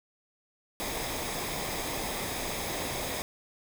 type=noise with comb filter; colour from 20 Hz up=pink; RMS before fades=-34 dBFS; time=0.8-3.22 s; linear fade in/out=0 ms; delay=0.69 ms; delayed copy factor=-0.5; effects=none